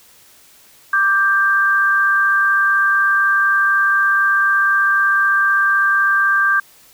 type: tone pair together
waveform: sine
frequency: 1174.7 / 1581 Hz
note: D6 / G6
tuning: 0 / +14 cents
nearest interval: perfect fourth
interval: 514 cents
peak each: -17 / -13 dBFS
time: 0.93-6.6 s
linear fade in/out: 5 ms
effects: white hiss -48 dBFS RMS until 6.93 s